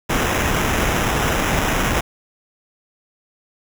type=noise with sample-and-hold; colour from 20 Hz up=pink; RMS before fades=-19 dBFS; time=0.09-2.01 s; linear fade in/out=10 ms; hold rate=4410 Hz; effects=none